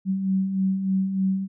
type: beating tone pair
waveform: sine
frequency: 188.3 / 191.6 Hz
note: F#3 / G3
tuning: +31 / -39 cents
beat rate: 3.3 Hz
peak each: -30 / -21 dBFS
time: 0.05-1.48 s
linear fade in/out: 50 ms
effects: none